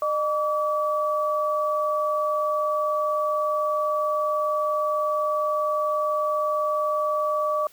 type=tone pair together; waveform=sine; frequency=608 / 1147.8 Hz; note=D#5 / D6; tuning=-40 / -40 cents; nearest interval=major seventh; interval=1100 cents; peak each=-24 dBFS; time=0.02-7.67 s; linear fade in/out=2 ms; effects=white hiss -54 dBFS RMS until 7.72 s